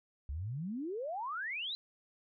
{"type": "exponential sweep", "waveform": "sine", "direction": "up", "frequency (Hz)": [64.6, 4101], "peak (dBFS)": -36, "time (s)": [0.29, 1.75], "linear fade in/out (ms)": 0, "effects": []}